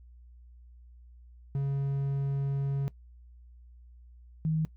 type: tone pair in turn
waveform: triangle / sine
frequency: 138.59 / 157.95 Hz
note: C#3 / D#3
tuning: 0 / +26 cents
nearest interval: major second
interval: 226 cents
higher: second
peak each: -25 dBFS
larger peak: neither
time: 1.55-2.88 / 4.45-4.65 s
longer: first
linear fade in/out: 0 ms
effects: noise-tail reverb RT60 0.1 s tail -20 dB re dry + added 60 Hz sine -50 dBFS peak until 4.76 s